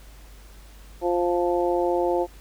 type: harmonic tone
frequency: 175.2 Hz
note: F3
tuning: 6 cents sharp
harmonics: 2 / 3 / 4 / 5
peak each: -23 / -25 / -28 / -29 dBFS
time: 1.01-2.27 s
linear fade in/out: 50 ms
effects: added 50 Hz sine -44 dBFS peak until 2.4 s + pink hiss -52 dBFS RMS until 2.4 s